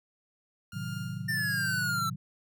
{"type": "tone with tremolo", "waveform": "sawtooth", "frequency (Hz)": 1407, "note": "F6", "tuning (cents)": 12, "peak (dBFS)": -37, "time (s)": [0.72, 2], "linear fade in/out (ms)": 2, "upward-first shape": "sine", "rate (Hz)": 1.3, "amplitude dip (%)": 90}
{"type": "chord", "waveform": "sine", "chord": "A diminished seventh", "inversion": "none", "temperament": "equal", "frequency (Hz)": [110, 130.81, 155.56, 185], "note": ["A2", "C3", "Eb3", "Gb3"], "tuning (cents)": [0, 0, 0, 0], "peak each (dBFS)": -39, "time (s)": [0.73, 2.16], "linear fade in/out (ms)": 10}
{"type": "exponential sweep", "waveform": "square", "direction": "down", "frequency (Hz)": [1811, 1318.5], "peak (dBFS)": -29, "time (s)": [1.28, 2.1], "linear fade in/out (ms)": 10}
{"effects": []}